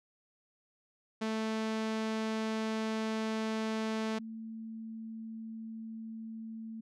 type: tone pair in turn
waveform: sawtooth / sine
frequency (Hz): 220 / 223.3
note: A3 / A3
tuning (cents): 0 / +26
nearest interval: unison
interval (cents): 26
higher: second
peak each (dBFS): -28 / -40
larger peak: first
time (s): 1.21-4.19 / 4.19-6.81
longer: first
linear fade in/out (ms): 10
effects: low-pass 6000 Hz 12 dB/octave